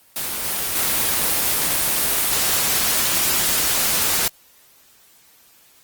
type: noise with level steps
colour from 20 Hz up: white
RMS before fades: -25 / -23 / -19 dBFS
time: 0.16-4.28 s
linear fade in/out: 2 ms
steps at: 0.44 / 0.75 s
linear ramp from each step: 10 ms
effects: white hiss -53 dBFS RMS until 5.83 s + Opus 24 kbps